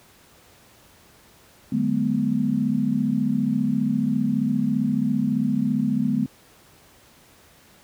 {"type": "tone cluster", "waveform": "sine", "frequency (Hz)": [149.8, 189.5, 212.8, 247.6], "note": ["D3", "F#3", "G#3", "B3"], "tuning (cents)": [35, 42, 42, 5], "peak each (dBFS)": [-28, -30, -23, -23], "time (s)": [1.72, 6.26], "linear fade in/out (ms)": 5, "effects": ["pink hiss -53 dBFS RMS until 7.83 s", "high-pass 60 Hz 12 dB/octave"]}